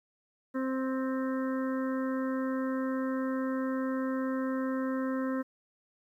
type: harmonic tone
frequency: 262.3 Hz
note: C4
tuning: 4 cents sharp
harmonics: 1 / 2 / 4 / 5 / 6 / 7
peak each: -30 / -36 / -42 / -44 / -46 / -47 dBFS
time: 0.54-5.43 s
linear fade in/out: 20 ms
effects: 11-bit